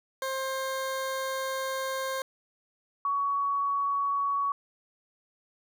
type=tone pair in turn; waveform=20% pulse / sine; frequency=530 / 1123 Hz; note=C5 / C#6; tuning=+22 / +22 cents; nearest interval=octave + minor second; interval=1300 cents; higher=second; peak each=-25 / -25 dBFS; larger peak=neither; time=0.22-2.22 / 3.05-4.52 s; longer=first; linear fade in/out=2 ms; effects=none